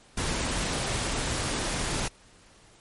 pink noise, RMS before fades -29 dBFS, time 0.17-2.08 s, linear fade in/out 5 ms, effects pink hiss -56 dBFS RMS until 2.8 s + MP3 48 kbps

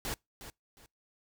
pink noise with echo, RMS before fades -36 dBFS, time 0.05-0.14 s, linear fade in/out 0 ms, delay 360 ms, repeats 2, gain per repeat -11 dB, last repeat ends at 0.86 s, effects noise-tail reverb RT60 0.2 s tail -26 dB re dry

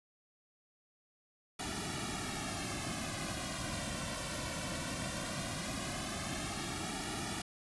pink noise with flanger, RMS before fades -39 dBFS, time 1.59-7.42 s, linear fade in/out 5 ms, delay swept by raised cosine 1.9 to 2.42 ms, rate 0.17 Hz, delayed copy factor -0.95, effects resampled to 24000 Hz

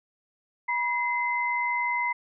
sine tone pair together, 970 / 2057 Hz, B5 / C7, -31 / -30 cents, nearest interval octave + minor second, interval 1301 cents, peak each -27 dBFS, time 0.68-2.13 s, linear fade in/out 10 ms, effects none

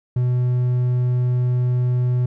triangle tone with hard clipping, 124.3 Hz, B2, 12 cents sharp, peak -17 dBFS, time 0.16-2.26 s, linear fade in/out 5 ms, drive 6 dB, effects none

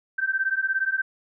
sine beating tone pair, 1548 / 1565 Hz, G6 / G6, -22 / -3 cents, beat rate 17 Hz, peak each -25 dBFS, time 0.18-1.02 s, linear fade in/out 10 ms, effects none

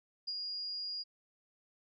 sine tone with ADSR envelope, 4853 Hz, D#8, 44 cents flat, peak -34 dBFS, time 0.27-1.04 s, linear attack 14 ms, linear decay 45 ms, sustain -3 dB, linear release 26 ms, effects none

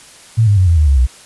sine tone with pitch steps, 112.7 / 102.16 / 92.6 / 83.94 / 76.09 / 68.98 / 62.52 Hz, A2 / G#2 / F#2 / E2 / D#2 / C#2 / B1, +42 / -28 / +2 / +32 / -38 / -8 / +22 cents, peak -7 dBFS, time 0.37-1.07 s, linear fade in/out 20 ms, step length 100 ms, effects white hiss -40 dBFS RMS until 1.25 s + resampled to 24000 Hz

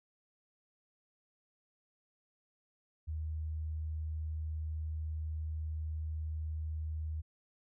sine tone, 78.2 Hz, D#2, 9 cents sharp, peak -35 dBFS, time 3.07-7.22 s, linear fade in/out 20 ms, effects none

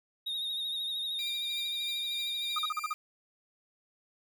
triangle tone with vibrato, 3729 Hz, A#7, in tune, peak -31 dBFS, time 0.26-2.7 s, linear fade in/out 10 ms, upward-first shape sine, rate 13 Hz, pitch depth 43 cents each way
sawtooth tone with tremolo, 2379 Hz, D7, 22 cents sharp, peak -35 dBFS, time 1.19-2.94 s, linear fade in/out 0 ms, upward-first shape triangle, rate 3.2 Hz, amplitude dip 60%
triangle tone bursts, 1247 Hz, D#6, 3 cents sharp, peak -27 dBFS, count 6, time 2.56-2.933 s, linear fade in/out 5 ms, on 28 ms, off 41 ms
effects none

